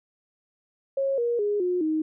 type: tone with pitch steps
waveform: sine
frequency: 545 / 474.5 / 413 / 359.6 / 313 Hz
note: C#5 / A#4 / G#4 / F#4 / D#4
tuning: -29 / +31 / -10 / -49 / +10 cents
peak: -22 dBFS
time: 0.97-2.02 s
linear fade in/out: 5 ms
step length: 210 ms
effects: none